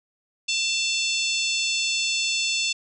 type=harmonic tone with a mistuned harmonic; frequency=880 Hz; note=A5; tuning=in tune; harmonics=3 / 4 / 5 / 6 / 7 / 8 / 9; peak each=-26 / -28 / -30 / -32 / -33 / -34 / -35 dBFS; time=0.48-2.73 s; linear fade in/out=10 ms; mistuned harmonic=3; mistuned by=+31 cents; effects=none